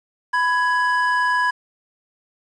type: tone pair together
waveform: triangle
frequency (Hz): 996 / 1667.3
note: B5 / G#6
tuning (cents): +14 / +6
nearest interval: major sixth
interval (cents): 892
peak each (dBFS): -17 / -18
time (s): 0.33-1.51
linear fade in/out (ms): 10
effects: resampled to 22050 Hz + 8-bit